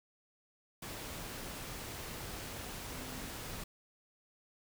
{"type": "tone in noise", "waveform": "sine", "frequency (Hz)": 254.1, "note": "B3", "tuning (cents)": 49, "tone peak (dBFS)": -52, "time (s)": [2.9, 3.31], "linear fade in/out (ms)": 5, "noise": "pink", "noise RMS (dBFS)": -44, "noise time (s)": [0.82, 3.64], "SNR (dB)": -11, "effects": []}